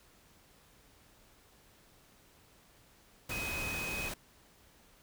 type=tone in noise; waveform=sine; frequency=2519 Hz; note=D#7; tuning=21 cents sharp; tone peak=-37 dBFS; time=3.31-4.09 s; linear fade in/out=5 ms; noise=pink; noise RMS=-40 dBFS; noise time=3.29-4.14 s; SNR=0 dB; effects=pink hiss -63 dBFS RMS until 5.02 s